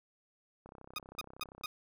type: click train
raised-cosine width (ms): 1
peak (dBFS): -37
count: 33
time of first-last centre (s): 0.66-1.642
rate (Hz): 32.6
type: tone bursts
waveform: 15% pulse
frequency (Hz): 1238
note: D#6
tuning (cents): -9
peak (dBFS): -30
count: 4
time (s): 0.96-1.66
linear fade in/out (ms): 2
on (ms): 25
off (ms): 200
effects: none